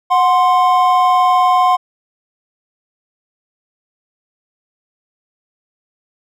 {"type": "tone pair together", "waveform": "triangle", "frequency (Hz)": [733.9, 1046.5], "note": ["F#5", "C6"], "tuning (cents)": [-14, 0], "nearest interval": "tritone", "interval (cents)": 614, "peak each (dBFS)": -10, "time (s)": [0.1, 1.77], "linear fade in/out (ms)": 20, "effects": []}